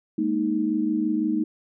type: chord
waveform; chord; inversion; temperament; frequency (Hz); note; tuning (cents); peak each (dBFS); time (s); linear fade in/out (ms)
sine; Ab suspended second; none; just; 207.7 / 233.6 / 311.5; Ab3 / Bb3 / Eb4; 0 / +4 / +2; -28 / -27 / -23; 0.18-1.44; 5
effects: none